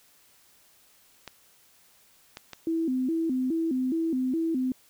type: clicks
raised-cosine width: 0.2 ms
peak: -21 dBFS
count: 3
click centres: 1.277 / 2.371 / 2.533 s
type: tone with vibrato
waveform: sine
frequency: 290.1 Hz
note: D4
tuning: 21 cents flat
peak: -24 dBFS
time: 2.67-4.72 s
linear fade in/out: 2 ms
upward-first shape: square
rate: 2.4 Hz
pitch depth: 210 cents each way
effects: white hiss -60 dBFS RMS until 4.89 s